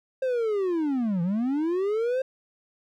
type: linear two-way sweep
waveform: triangle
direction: down then up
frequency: 532 to 165.3 to 532 Hz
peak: -21 dBFS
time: 0.22-2.22 s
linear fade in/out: 5 ms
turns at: 1.22 s
effects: none